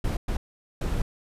brown noise bursts at uneven times, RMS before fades -26 dBFS, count 3, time 0.04-0.17 / 0.28-0.37 / 0.81-1.02 s, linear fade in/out 5 ms, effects resampled to 32000 Hz

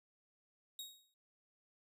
sawtooth tone with exponential decay, 3770 Hz, A#7, 19 cents sharp, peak -39 dBFS, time 0.79-1.14 s, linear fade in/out 2 ms, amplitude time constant 75 ms, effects none

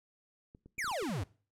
clicks, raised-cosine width 3 ms, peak -40 dBFS, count 8, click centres 0.549 / 0.66 / 0.781 / 0.844 / 0.878 / 0.914 / 1.026 / 1.094 s
square exponential sweep, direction down, 2499 to 79.2 Hz, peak -34 dBFS, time 0.78-1.24 s, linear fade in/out 10 ms
effects noise-tail reverb RT60 0.4 s tail -21 dB re dry + low-pass 12000 Hz 12 dB/octave

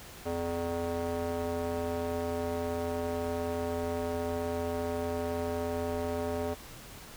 square tone with band-pass filter, 84.8 Hz, E2, 50 cents sharp, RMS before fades -33 dBFS, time 0.25-6.55 s, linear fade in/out 20 ms, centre 540 Hz, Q 1.6, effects pink hiss -48 dBFS RMS until 7.16 s

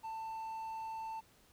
triangle tone, 890 Hz, A5, 20 cents sharp, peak -38 dBFS, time 0.03-1.21 s, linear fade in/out 20 ms, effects pink hiss -66 dBFS RMS until 1.52 s

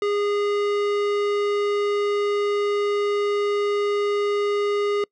sine tone with tanh clipping, 410 Hz, G#4, 22 cents flat, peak -22 dBFS, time 0.02-5.04 s, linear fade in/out 2 ms, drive 18 dB, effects noise-tail reverb RT60 0.1 s tail -26 dB re dry

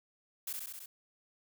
blue noise with echo, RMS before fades -38 dBFS, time 0.47-0.53 s, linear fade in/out 5 ms, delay 66 ms, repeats 5, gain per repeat -2 dB, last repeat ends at 0.86 s, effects none

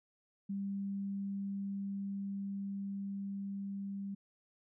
sine tone with level ramp, 197.9 Hz, G3, 17 cents sharp, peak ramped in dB -35 to -38 dBFS, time 0.49-4.15 s, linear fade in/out 10 ms, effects none

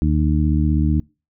harmonic tone, 76 Hz, D#2, 40 cents flat, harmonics 1 / 2 / 3 / 4, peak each -17 / -20 / -22 / -23 dBFS, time 0.02-1 s, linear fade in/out 0 ms, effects noise-tail reverb RT60 0.3 s tail -25 dB re dry

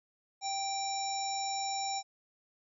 harmonic tone, 784 Hz, G5, in tune, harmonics 1 / 3 / 5 / 7 / 9, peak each -34 / -46 / -43 / -40 / -41 dBFS, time 0.41-2.03 s, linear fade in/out 50 ms, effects none

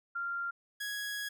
sine / sawtooth tone pair in turn, 1389 / 1664.3 Hz, F6 / G#6, -10 / +3 cents, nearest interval minor third, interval 313 cents, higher second, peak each -33 / -32 dBFS, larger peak second, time 0.15-0.51 / 0.8-1.29 s, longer second, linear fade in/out 10 ms, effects none

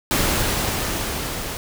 pink noise with level ramp, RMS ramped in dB -19 to -29 dBFS, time 0.11-1.57 s, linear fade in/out 0 ms, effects none

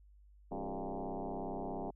sine tone with frequency modulation, 211.7 Hz, G#3, 33 cents sharp, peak -37 dBFS, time 0.51-1.91 s, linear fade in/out 10 ms, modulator 97 Hz, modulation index 6.6, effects added 50 Hz sine -58 dBFS peak until 1.95 s

